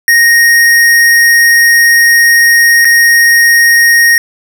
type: tone with dropouts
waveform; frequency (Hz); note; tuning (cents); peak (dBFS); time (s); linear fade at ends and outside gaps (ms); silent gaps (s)
square; 1864.7; A#6; 0; -4; 0.08-4.18; 1; 2.847-2.852
effects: none